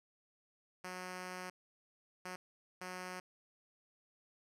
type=tone bursts at uneven times; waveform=5% pulse; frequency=182.8 Hz; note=F#3; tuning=21 cents flat; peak=-32 dBFS; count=3; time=0.84-1.5 / 2.25-2.36 / 2.81-3.2 s; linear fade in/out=5 ms; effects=low-pass 11000 Hz 12 dB/octave